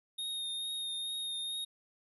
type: tone with vibrato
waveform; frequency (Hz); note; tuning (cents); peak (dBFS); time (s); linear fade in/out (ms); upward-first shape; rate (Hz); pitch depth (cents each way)
square; 3702; A#7; -13; -36; 0.18-1.65; 10; triangle; 2.3; 22
effects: none